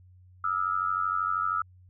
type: tone with amplitude modulation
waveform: sine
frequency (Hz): 1300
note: E6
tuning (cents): -24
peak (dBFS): -21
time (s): 0.44-1.62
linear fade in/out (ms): 5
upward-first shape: sine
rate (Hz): 92.9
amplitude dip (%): 95
effects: added 91 Hz sine -52 dBFS peak until 1.89 s